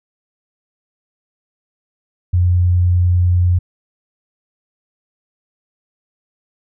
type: tone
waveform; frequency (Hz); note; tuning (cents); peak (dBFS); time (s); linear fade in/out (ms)
sine; 89; F2; +33; -10; 2.33-3.59; 10
effects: none